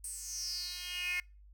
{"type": "tone with high-pass filter sweep", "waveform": "10% pulse", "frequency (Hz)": 358.2, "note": "F4", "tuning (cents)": 44, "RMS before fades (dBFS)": -39, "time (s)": [0.04, 1.2], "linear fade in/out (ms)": 2, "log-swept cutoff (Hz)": [8800, 2200], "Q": 7.4, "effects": ["noise-tail reverb RT60 0.3 s tail -26 dB re dry", "added 50 Hz sine -54 dBFS peak until 1.53 s"]}